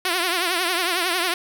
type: tone with vibrato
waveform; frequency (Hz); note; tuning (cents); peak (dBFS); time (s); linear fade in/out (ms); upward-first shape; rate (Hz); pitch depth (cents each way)
5% pulse; 354.8; F4; +27; -9; 0.05-1.34; 2; triangle; 11; 130
effects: none